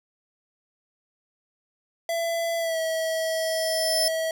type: tone with pitch glide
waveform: square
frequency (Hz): 670 to 646.1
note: E5 to E5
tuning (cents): +28 to -35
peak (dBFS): -25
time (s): 2.09-4.31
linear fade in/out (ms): 2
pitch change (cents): -63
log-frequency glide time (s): 2.58-2.79
type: tone with exponential growth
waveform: sawtooth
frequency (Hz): 5260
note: E8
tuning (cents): -5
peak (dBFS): -18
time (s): 2.42-4.08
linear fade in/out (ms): 1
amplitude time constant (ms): 360
effects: none